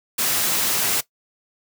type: noise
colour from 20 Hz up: white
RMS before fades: -21 dBFS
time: 0.18-1.01 s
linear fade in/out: 10 ms
effects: noise-tail reverb RT60 0.1 s tail -17 dB re dry + high-pass 100 Hz 12 dB/octave